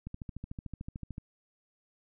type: click train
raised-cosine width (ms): 5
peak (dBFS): -27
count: 16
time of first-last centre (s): 0.07-1.181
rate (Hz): 13.5
effects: none